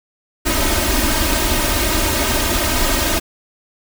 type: noise with comb filter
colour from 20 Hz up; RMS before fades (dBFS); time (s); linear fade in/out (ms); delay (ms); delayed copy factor
pink; -17; 0.45-3.2; 20; 3.2; +1
effects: none